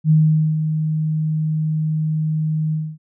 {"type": "tone with ADSR envelope", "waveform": "sine", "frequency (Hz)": 155.9, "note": "D#3", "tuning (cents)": 4, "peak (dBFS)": -9, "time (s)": [0.04, 2.98], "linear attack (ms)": 64, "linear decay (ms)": 460, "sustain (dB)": -8, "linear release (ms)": 250, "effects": []}